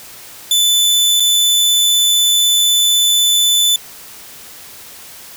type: tone with dropouts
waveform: sawtooth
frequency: 3504 Hz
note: A7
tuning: 8 cents flat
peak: -7 dBFS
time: 0.51-3.76 s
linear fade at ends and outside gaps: 2 ms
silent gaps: 1.199-1.203 s
effects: white hiss -36 dBFS RMS until 5.36 s